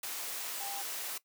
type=tone in noise; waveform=sine; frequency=797 Hz; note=G5; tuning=28 cents sharp; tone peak=-41 dBFS; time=0.6-0.82 s; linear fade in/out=5 ms; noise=white; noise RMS=-39 dBFS; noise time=0.03-1.18 s; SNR=-5 dB; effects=noise-tail reverb RT60 0.1 s tail -18 dB re dry + high-pass 400 Hz 12 dB/octave